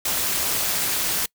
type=noise with amplitude modulation; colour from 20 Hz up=white; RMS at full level=-21 dBFS; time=0.05-1.26 s; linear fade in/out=5 ms; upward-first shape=sine; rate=217 Hz; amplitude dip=55%; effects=noise-tail reverb RT60 0.1 s tail -25 dB re dry